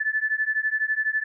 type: beating tone pair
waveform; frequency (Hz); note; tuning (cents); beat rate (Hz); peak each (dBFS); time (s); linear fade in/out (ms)
sine; 1738 / 1750; A6 / A6; -22 / -10; 12; -25; 0-1.24; 10
effects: none